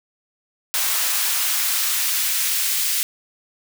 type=noise with high-pass filter sweep; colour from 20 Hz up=white; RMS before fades=-21 dBFS; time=0.74-3.03 s; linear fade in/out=0 ms; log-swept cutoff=820 to 2300 Hz; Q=0.71; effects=none